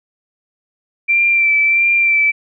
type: tone with vibrato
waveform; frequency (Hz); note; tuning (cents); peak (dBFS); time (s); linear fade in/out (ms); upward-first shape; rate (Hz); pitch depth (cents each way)
sine; 2349; D7; 0; -10; 1.08-2.32; 20; sine; 1.5; 26
effects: none